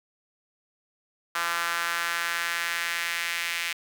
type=tone with high-pass filter sweep; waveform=sawtooth; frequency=170.2 Hz; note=F3; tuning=44 cents flat; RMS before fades=-29 dBFS; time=1.35-3.73 s; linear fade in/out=5 ms; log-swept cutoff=1300 to 2200 Hz; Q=2.3; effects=none